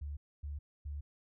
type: tone bursts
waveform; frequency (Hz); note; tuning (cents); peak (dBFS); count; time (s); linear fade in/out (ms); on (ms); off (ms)
sine; 72.5; D2; -22; -38; 3; 0.01-1.01; 10; 160; 260
effects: none